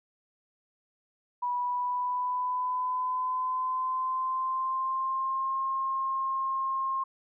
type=tone with pitch glide; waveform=sine; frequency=979 to 1067.6 Hz; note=B5 to C6; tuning=-15 to +35 cents; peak=-27 dBFS; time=1.42-7.04 s; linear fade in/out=10 ms; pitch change=+150 cents; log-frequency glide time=1.52-5.58 s; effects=none